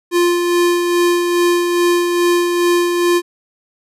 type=tone with tremolo; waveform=square; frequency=349.2 Hz; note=F4; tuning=in tune; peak=-11 dBFS; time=0.11-3.22 s; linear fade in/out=50 ms; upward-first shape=sine; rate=2.4 Hz; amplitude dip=40%; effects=resampled to 32000 Hz